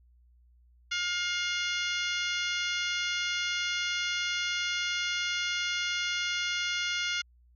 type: harmonic tone with a mistuned harmonic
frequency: 710 Hz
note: F5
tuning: 28 cents sharp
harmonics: 2 / 3 / 4 / 5 / 6 / 7 / 8 / 9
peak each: -34 / -34 / -35 / -37 / -41 / -43 / -43 / -43 dBFS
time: 0.91-7.22 s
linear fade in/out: 10 ms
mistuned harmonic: 5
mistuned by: -56 cents
effects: added 60 Hz sine -58 dBFS peak until 7.55 s